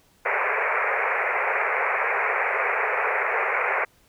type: band-pass noise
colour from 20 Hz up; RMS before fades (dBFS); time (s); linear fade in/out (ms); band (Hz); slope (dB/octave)
white; -24; 0.25-3.85; 10; 400 to 2400; 96
effects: pink hiss -60 dBFS RMS until 4.08 s